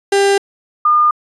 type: tone pair in turn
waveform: 35% pulse / sine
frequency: 397.5 / 1212.7 Hz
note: G4 / D#6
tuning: +24 / -45 cents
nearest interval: octave + perfect fifth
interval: 1931 cents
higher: second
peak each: -8 dBFS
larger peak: neither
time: 0.12-0.38 / 0.85-1.11 s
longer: neither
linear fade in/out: 5 ms
effects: resampled to 24000 Hz